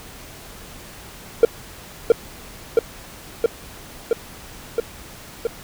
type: tone with echo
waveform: triangle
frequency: 462.3 Hz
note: A#4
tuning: 14 cents flat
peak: -3 dBFS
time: 1.43-1.45 s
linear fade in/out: 2 ms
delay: 670 ms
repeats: 6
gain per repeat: -2 dB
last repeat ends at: 5.47 s
effects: tanh soft clip ceiling 0 dBFS + pink hiss -40 dBFS RMS until 5.63 s